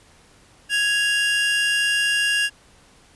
45% pulse tone pair together, 1661.3 / 2794 Hz, G#6 / F7, 0 / 0 cents, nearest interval major sixth, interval 900 cents, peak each -21 dBFS, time 0.69-2.5 s, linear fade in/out 50 ms, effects pink hiss -53 dBFS RMS until 3.15 s + resampled to 24000 Hz

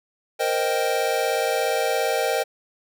square chord, C minor seventh, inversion third, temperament equal, 466.2 / 523.3 / 622.3 / 784 Hz, Bb4 / C5 / Eb5 / G5, 0 / 0 / 0 / 0 cents, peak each -27 dBFS, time 0.39-2.44 s, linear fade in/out 20 ms, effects none

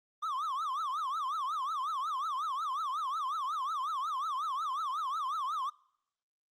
triangle tone with vibrato, 1161 Hz, D6, 20 cents flat, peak -30 dBFS, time 0.22-5.7 s, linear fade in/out 10 ms, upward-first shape triangle, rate 5.5 Hz, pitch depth 260 cents each way, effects noise-tail reverb RT60 0.7 s tail -24 dB re dry + Opus 24 kbps

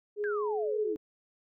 sine tone with pitch glide, 415.3 to 427 Hz, G#4 to G#4, 0 to +48 cents, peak -29 dBFS, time 0.16-0.97 s, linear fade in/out 50 ms, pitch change +48 cents, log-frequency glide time 0.33-0.59 s
sine exponential sweep, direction down, 1661.2 to 299.2 Hz, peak -35 dBFS, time 0.24-0.96 s, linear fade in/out 0 ms
effects none

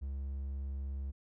triangle tone, 68.4 Hz, C#2, 23 cents flat, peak -34 dBFS, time 0.01-1.12 s, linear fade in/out 20 ms, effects none

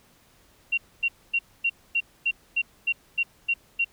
sine tone bursts, 2752 Hz, F7, 26 cents flat, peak -20 dBFS, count 11, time 0.72-3.847 s, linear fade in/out 10 ms, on 57 ms, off 250 ms, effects pink hiss -59 dBFS RMS until 3.92 s

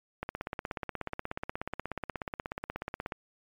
click train, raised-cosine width 0.5 ms, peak -19 dBFS, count 49, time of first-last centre 0.23-3.122 s, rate 16.6 Hz, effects MP3 96 kbps

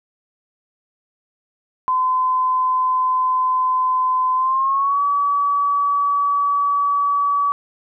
sine tone with pitch glide, 1023 to 1141.7 Hz, C6 to D6, -39 to -49 cents, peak -15 dBFS, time 1.88-7.52 s, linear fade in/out 0 ms, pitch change +190 cents, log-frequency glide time 4.35-5.02 s, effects none

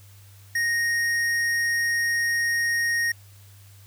triangle tone with hard clipping, 1864 Hz, A#6, 1 cent flat, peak -23 dBFS, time 0.55-3.12 s, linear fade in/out 5 ms, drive 15 dB, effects added 99 Hz sine -47 dBFS peak until 3.86 s + white hiss -55 dBFS RMS until 3.86 s

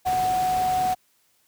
sine tone in noise, 740 Hz, F#5, in tune, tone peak -20 dBFS, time 0.05-0.95 s, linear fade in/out 20 ms, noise pink, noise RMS -34 dBFS, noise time 0.05-0.95 s, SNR +11 dB, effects white hiss -65 dBFS RMS until 1.47 s + high-pass 60 Hz 12 dB/octave

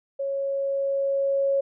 sine tone with level ramp, 551 Hz, C#5, 11 cents flat, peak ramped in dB -25 to -19 dBFS, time 0.19-1.61 s, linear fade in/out 10 ms, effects none

